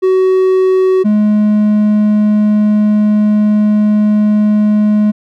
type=tone pair in turn; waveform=triangle; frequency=375.2 / 210.6 Hz; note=F#4 / G#3; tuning=+24 / +24 cents; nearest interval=minor seventh; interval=1000 cents; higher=first; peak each=-5 dBFS; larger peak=neither; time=0.02-1.04 / 1.04-5.12 s; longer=second; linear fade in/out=20 ms; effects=none